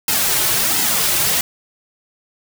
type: noise with flanger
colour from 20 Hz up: white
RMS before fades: -17 dBFS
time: 0.08-1.41 s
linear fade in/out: 2 ms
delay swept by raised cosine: 1.7 to 4.3 ms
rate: 1.4 Hz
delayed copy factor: -0.75
effects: none